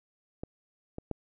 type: clicks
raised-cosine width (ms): 2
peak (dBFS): -23 / -24 / -19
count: 3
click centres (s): 0.435 / 0.984 / 1.113
effects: none